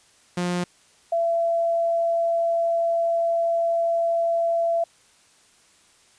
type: tone pair in turn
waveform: sawtooth / sine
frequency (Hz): 177.3 / 673.1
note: F3 / E5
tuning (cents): +26 / +36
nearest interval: octave + major seventh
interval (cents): 2310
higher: second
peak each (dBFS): -19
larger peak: neither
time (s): 0.37-0.64 / 1.12-4.84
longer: second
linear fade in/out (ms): 5
effects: white hiss -57 dBFS RMS until 6.18 s + resampled to 22050 Hz